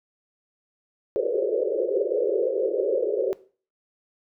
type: band-pass noise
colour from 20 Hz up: white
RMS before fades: -24 dBFS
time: 1.16-3.33 s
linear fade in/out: 0 ms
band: 360 to 560 Hz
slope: 96 dB/octave
effects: noise-tail reverb RT60 0.4 s tail -18 dB re dry